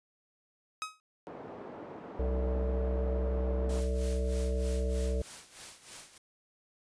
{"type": "tone with exponential decay", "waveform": "sawtooth", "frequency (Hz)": 1269, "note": "D#6", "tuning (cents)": 34, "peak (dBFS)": -27, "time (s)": [0.82, 1], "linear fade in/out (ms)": 0, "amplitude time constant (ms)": 38}
{"type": "band-pass noise", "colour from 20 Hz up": "pink", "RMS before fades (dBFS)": -45, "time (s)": [1.27, 3.81], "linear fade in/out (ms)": 0, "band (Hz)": [260, 790], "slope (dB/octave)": 12}
{"type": "harmonic tone", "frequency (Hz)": 63.8, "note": "C2", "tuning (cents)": -43, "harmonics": [1, 3, 5, 7, 9, 10], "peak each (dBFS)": [-29, -41, -47, -37, -40, -48], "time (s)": [2.19, 5.22], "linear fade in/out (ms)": 5}
{"type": "noise with tremolo", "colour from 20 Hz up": "white", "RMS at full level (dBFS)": -45, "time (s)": [3.69, 6.18], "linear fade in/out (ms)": 5, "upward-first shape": "sine", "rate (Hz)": 3.2, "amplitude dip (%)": 75}
{"effects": ["resampled to 22050 Hz"]}